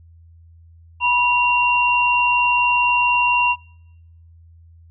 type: tone pair together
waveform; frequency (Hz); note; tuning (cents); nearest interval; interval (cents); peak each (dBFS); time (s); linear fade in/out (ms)
sine; 975.8 / 2760; B5 / F7; -21 / -21; octave + tritone; 1800; -17; 1-3.56; 50
effects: noise-tail reverb RT60 0.9 s tail -26 dB re dry + added 83 Hz sine -44 dBFS peak until 4.9 s